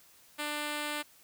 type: tone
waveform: 5% pulse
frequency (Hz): 296.8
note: D4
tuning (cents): +18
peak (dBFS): -22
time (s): 0.38-1.03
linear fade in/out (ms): 20
effects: white hiss -60 dBFS RMS until 1.23 s